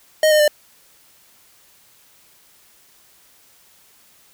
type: tone with pitch steps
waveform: square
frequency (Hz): 622 / 609.2 / 596.7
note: D#5 / D#5 / D5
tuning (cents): -1 / -37 / +27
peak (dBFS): -12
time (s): 0.23-0.479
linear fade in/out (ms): 2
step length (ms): 83
effects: white hiss -53 dBFS RMS until 4.33 s